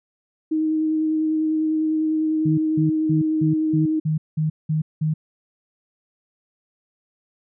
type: tone with vibrato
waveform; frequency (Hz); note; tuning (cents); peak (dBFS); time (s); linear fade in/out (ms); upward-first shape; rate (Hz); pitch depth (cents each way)
sine; 313.2; D#4; +11; -18; 0.51-4; 10; square; 10; 10
type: tone bursts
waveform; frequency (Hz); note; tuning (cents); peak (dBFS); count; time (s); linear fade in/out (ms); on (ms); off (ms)
sine; 155.56; D#3; 0; -18; 9; 2.45-5.14; 10; 130; 190
effects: none